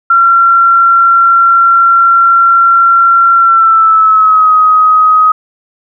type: tone with pitch glide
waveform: sine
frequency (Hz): 1366 to 1259.9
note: F6 to D#6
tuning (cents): -39 to +21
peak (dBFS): -3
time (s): 0.1-5.32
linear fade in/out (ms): 5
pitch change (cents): -140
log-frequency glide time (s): 3.36-4.52
effects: none